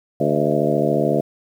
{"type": "harmonic tone with a mistuned harmonic", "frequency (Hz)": 74, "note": "D2", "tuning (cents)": 14, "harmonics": [2, 3, 4, 5, 6, 7, 8, 9], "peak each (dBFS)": [-24, -24, -24, -24, -24, -24, -24, -24], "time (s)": [0.2, 1.21], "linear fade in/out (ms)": 5, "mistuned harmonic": 8, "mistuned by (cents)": 55, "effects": ["8-bit"]}